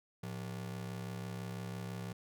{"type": "ring-modulated tone", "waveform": "45% pulse", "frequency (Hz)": 144.1, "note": "D3", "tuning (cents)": -33, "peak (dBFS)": -37, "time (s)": [0.23, 2.13], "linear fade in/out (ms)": 5, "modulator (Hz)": 33, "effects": []}